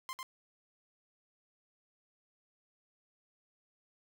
sawtooth tone with echo, 1046.5 Hz, C6, in tune, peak -35 dBFS, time 0.09-0.13 s, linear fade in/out 0 ms, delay 99 ms, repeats 1, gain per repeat -2 dB, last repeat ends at 0.229 s, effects none

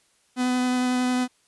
45% pulse tone with vibrato, 250.9 Hz, B3, 28 cents sharp, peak -21 dBFS, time 0.36-1.28 s, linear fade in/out 50 ms, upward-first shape triangle, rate 11 Hz, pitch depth 11 cents each way, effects white hiss -64 dBFS RMS until 1.47 s + resampled to 24000 Hz

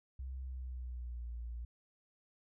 sine tone with pitch glide, 65.1 to 58.67 Hz, C2 to A#1, -8 to +12 cents, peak -40 dBFS, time 0.19-1.65 s, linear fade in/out 5 ms, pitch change -180 cents, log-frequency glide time 0.41-1.31 s, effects none

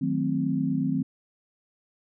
sine chord, D# diminished seventh, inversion none, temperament equal with one note detuned, 156.65 / 185 / 220 / 261.6 Hz, D#3 / F#3 / A3 / C4, +12 / 0 / 0 / 0 cents, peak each -29 / -30 / -32 / -26 dBFS, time 0.01-1.03 s, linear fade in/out 10 ms, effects none

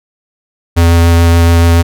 square tone with vibrato, 84.5 Hz, E2, 43 cents sharp, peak -5 dBFS, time 0.76-1.83 s, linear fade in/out 20 ms, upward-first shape triangle, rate 7 Hz, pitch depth 12 cents each way, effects none

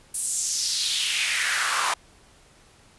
pink noise with high-pass filter sweep, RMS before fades -25 dBFS, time 0.14-1.94 s, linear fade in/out 5 ms, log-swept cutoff 9700 to 960 Hz, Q 2.9, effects pink hiss -55 dBFS RMS until 2.98 s + resampled to 24000 Hz

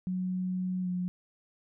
sine tone with pitch glide, 183.9 to 180.32 Hz, F#3 to F#3, -10 to -44 cents, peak -29 dBFS, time 0.07-1.08 s, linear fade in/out 0 ms, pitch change -34 cents, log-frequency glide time 0.82-0.88 s, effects none

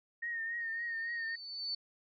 sine tone with vibrato, 1848 Hz, A#6, 16 cents flat, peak -35 dBFS, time 0.22-1.36 s, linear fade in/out 10 ms, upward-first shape triangle, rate 3.6 Hz, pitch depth 49 cents each way
sine tone with exponential growth, 4505 Hz, C#8, 27 cents sharp, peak -33 dBFS, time 0.6-1.75 s, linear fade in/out 5 ms, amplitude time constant 250 ms
effects none

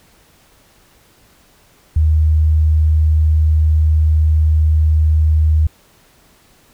sine tone, 77.78 Hz, D#2, in tune, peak -9 dBFS, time 1.96-5.67 s, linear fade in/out 5 ms, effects pink hiss -51 dBFS RMS until 6.73 s

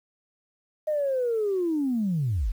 sine linear sweep, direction down, 622.3 to 34.65 Hz, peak -22 dBFS, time 0.87-2.52 s, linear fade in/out 10 ms, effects tanh soft clip ceiling -18 dBFS + 9-bit

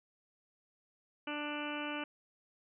harmonic tone, 295.4 Hz, D4, 10 cents sharp, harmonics 1 / 2 / 3 / 4 / 5 / 6 / 7 / 8 / 9 / 10, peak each -41 / -45 / -46 / -47 / -45 / -54 / -55 / -46 / -47 / -47 dBFS, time 1.27-2.04 s, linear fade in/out 5 ms, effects none

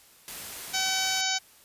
white noise, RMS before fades -39 dBFS, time 0.28-1.21 s, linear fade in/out 0 ms
harmonic tone, 760 Hz, F#5, 46 cents sharp, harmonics 1 / 2 / 3 / 4 / 5 / 6 / 7 / 8 / 9, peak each -34 / -34 / -34 / -34 / -34 / -34 / -34 / -34 / -34 dBFS, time 0.73-1.39 s, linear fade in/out 20 ms
effects white hiss -56 dBFS RMS until 1.64 s + resampled to 32000 Hz

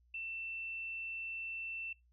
sine tone, 2680 Hz, E7, 28 cents sharp, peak -39 dBFS, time 0.14-1.93 s, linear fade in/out 5 ms, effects noise-tail reverb RT60 0.2 s tail -24 dB re dry + added 60 Hz sine -66 dBFS peak until 2.12 s

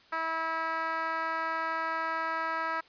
10% pulse tone with band-pass filter, 324.5 Hz, E4, 27 cents flat, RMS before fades -32 dBFS, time 0.12-2.81 s, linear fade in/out 10 ms, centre 1300 Hz, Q 1.5, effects white hiss -59 dBFS RMS until 2.88 s + resampled to 11025 Hz

